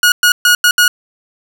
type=tone bursts at uneven times; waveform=sawtooth; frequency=1448 Hz; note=F#6; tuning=38 cents flat; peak=-3 dBFS; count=5; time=0.03-0.12 / 0.23-0.32 / 0.45-0.55 / 0.64-0.71 / 0.78-0.88 s; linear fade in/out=2 ms; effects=none